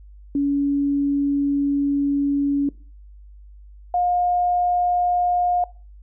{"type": "tone pair in turn", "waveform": "sine", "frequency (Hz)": [282.7, 712.4], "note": ["C#4", "F5"], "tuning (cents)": [34, 34], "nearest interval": "octave + major third", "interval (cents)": 1600, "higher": "second", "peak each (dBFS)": -17, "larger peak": "neither", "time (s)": [[0.35, 2.69], [3.94, 5.64]], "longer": "first", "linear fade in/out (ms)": 2, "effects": ["noise-tail reverb RT60 0.4 s tail -22 dB re dry", "added 50 Hz sine -41 dBFS peak until 6.02 s"]}